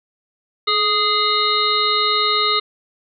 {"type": "harmonic tone with a mistuned harmonic", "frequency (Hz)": 415.3, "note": "G#4", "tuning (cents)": 0, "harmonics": [1, 3, 5, 7, 9, 10], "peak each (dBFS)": [-25, -19, -25, -29, -20, -22], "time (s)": [0.67, 2.6], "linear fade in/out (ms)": 10, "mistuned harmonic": 1, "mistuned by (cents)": 35, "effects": []}